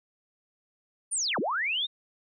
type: linear two-way sweep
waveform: sine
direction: down then up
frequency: 9700 to 167.6 to 3762 Hz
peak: -26 dBFS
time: 1.11-1.87 s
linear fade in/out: 20 ms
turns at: 1.39 s
effects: none